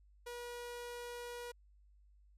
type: tone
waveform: sawtooth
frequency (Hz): 482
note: B4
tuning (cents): -42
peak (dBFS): -40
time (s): 0.26-1.52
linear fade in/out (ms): 10
effects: added 50 Hz sine -62 dBFS peak until 2.37 s + resampled to 32000 Hz